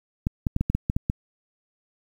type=clicks; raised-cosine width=5 ms; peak=-10 dBFS; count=9; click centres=0.269 / 0.468 / 0.564 / 0.61 / 0.7 / 0.75 / 0.899 / 0.965 / 1.099 s; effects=8-bit